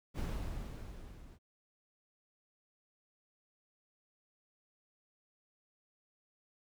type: noise with level ramp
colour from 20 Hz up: brown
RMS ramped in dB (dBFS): -35 to -55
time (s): 0.14-1.39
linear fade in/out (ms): 50
effects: none